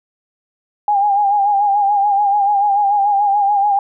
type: tone with vibrato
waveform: sine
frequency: 811 Hz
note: G#5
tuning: 41 cents flat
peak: -11 dBFS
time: 0.88-3.79 s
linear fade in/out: 2 ms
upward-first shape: sine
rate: 6.9 Hz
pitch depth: 54 cents each way
effects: none